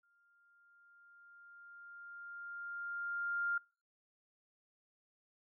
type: tone with exponential growth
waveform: sine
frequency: 1400 Hz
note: F6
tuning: 4 cents sharp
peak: -32 dBFS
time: 0.03-3.58 s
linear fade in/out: 5 ms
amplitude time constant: 770 ms
effects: noise-tail reverb RT60 0.4 s tail -26 dB re dry